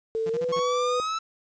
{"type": "tone with pitch glide", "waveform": "sine", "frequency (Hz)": [447, 496], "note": ["A4", "B4"], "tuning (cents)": [27, 7], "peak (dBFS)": -24, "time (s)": [0.15, 1], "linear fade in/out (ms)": 0, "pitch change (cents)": 180, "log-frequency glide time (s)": [0.3, 0.43]}
{"type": "tone bursts", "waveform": "sawtooth", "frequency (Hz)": 172.1, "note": "F3", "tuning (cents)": -25, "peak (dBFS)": -31, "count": 5, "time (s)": [0.26, 0.597], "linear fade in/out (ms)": 5, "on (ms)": 37, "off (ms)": 38}
{"type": "exponential sweep", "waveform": "45% pulse", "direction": "up", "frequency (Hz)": [1089, 1324], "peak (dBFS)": -26, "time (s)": [0.52, 1.19], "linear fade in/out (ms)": 10}
{"effects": ["resampled to 16000 Hz", "9-bit"]}